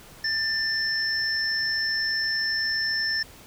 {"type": "tone pair together", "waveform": "sine", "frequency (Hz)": [1780, 5334], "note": ["A6", "E8"], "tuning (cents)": [20, 20], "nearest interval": "octave + perfect fifth", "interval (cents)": 1900, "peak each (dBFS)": -26, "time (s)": [0.24, 3.23], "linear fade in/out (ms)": 5, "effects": ["pink hiss -48 dBFS RMS until 3.46 s"]}